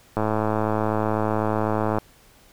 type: click train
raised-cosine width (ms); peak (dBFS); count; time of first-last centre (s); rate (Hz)
1; -9; 197; 0.17-1.985; 108
effects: pink hiss -54 dBFS RMS until 2.52 s